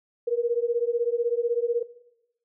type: beating tone pair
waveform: sine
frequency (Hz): 466.2 / 482.2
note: A#4 / B4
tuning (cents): 0 / -41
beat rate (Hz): 16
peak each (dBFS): -25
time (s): 0.27-1.83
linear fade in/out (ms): 10
effects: noise-tail reverb RT60 0.9 s tail -19 dB re dry